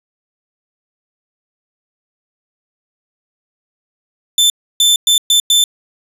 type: tone bursts at uneven times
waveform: sawtooth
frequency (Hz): 3538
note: A7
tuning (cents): +9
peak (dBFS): -5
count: 5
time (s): 4.38-4.5 / 4.8-4.96 / 5.07-5.18 / 5.3-5.4 / 5.5-5.64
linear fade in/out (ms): 2
effects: resampled to 32000 Hz + 7-bit